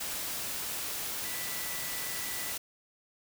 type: tone in noise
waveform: sine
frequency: 1975.5 Hz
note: B6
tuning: in tune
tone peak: -44 dBFS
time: 1.24-2.53 s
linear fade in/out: 10 ms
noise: white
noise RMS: -36 dBFS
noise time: 0-2.58 s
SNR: -11 dB
effects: none